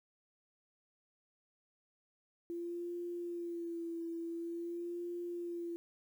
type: tone with vibrato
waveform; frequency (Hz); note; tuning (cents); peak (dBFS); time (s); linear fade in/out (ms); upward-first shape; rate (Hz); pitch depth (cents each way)
sine; 341.2; F4; -40; -38; 2.5-5.76; 0; sine; 0.47; 37
effects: 11-bit